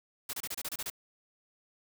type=noise bursts; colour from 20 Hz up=white; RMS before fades=-37 dBFS; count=9; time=0.29-0.901 s; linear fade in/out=5 ms; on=43 ms; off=28 ms; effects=none